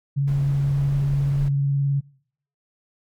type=tone with vibrato; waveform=sine; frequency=139.8 Hz; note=C#3; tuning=15 cents sharp; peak=-18 dBFS; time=0.16-2.01 s; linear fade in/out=20 ms; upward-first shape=sine; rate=19 Hz; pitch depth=20 cents each way
type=noise; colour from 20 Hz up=brown; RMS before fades=-33 dBFS; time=0.27-1.49 s; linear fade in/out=10 ms
effects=noise-tail reverb RT60 0.6 s tail -23 dB re dry